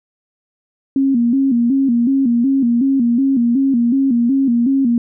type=tone with vibrato; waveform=sine; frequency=253.3 Hz; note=B3; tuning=44 cents sharp; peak=-11 dBFS; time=0.96-4.98 s; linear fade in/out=2 ms; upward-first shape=square; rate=2.7 Hz; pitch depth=120 cents each way; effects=none